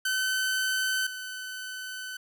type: tone pair in turn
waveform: sawtooth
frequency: 1524 / 1513.5 Hz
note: G6 / F#6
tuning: -49 / +39 cents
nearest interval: unison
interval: 12 cents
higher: first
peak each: -22 / -32 dBFS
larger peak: first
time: 0.05-1.07 / 1.07-2.17 s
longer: second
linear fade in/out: 5 ms
effects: none